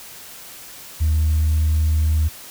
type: tone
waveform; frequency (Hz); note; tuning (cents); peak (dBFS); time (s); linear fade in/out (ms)
sine; 77.8; D#2; 0; -13; 1-2.29; 20
effects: tanh soft clip ceiling -12 dBFS + white hiss -39 dBFS RMS until 2.5 s

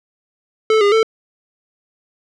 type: tone with pitch steps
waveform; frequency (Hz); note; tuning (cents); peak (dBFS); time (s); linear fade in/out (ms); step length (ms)
square; 437.6 / 406.2 / 444.6; A4 / G#4 / A4; -9 / -38 / +18; -11; 0.7-1.03; 2; 110
effects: low-pass 4000 Hz 12 dB/octave

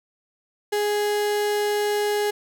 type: tone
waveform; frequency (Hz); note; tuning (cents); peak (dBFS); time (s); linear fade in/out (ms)
35% pulse; 415.3; G#4; 0; -19; 0.72-2.31; 10
effects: none

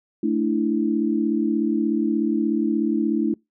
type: chord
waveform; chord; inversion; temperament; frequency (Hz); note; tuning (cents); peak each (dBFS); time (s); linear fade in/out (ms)
sine; A suspended fourth; none; just; 220 / 293.3 / 330; A3 / D4 / E4; 0 / -2 / +2; -23; 0.23-3.34; 5
effects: noise-tail reverb RT60 0.2 s tail -26 dB re dry

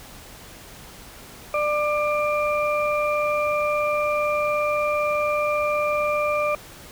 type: harmonic tone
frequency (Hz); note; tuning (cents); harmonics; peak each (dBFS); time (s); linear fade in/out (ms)
595; D5; +22; 1 / 2 / 4; -22 / -25 / -28; 1.54-6.55; 2
effects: pink hiss -43 dBFS RMS until 6.91 s

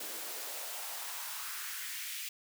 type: noise with high-pass filter sweep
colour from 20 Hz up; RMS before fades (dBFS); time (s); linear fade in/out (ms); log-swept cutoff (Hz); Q
white; -41; 0-2.29; 5; 330 to 2500; 1.9
effects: none

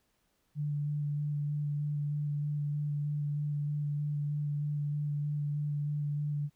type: tone with vibrato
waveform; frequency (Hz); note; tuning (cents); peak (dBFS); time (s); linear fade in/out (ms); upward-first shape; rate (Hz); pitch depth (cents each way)
sine; 146.83; D3; 0; -30; 0.55-6.5; 50; square; 3.2; 10
effects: pink hiss -75 dBFS RMS until 6.55 s

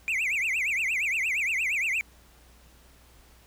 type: tone with vibrato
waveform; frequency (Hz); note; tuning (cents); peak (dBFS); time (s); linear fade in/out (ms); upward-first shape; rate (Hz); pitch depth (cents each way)
triangle; 2349; D7; 0; -23; 0.08-2.01; 0; triangle; 8.6; 300
effects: added 60 Hz sine -56 dBFS peak until 3.46 s + pink hiss -58 dBFS RMS until 3.46 s

